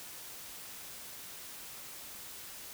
silence, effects white hiss -47 dBFS RMS until 2.73 s

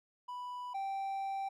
triangle tone pair in turn, 987.8 / 781.3 Hz, B5 / G5, 0 / -6 cents, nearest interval major third, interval 406 cents, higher first, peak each -38 / -33 dBFS, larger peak second, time 0.28-0.74 / 0.74-1.49 s, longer second, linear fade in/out 10 ms, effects none

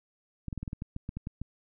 clicks, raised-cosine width 5 ms, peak -23 dBFS, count 12, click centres 0.483 / 0.528 / 0.577 / 0.63 / 0.678 / 0.731 / 0.821 / 0.964 / 1.091 / 1.17 / 1.271 / 1.416 s, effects none

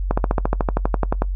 slowing click train, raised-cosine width 1 ms, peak -4 dBFS, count 15, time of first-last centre 0.11-1.221 s, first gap 65 ms, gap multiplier 1.03, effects noise-tail reverb RT60 0.1 s tail -20 dB re dry + added 46 Hz sine -20 dBFS peak until 1.35 s

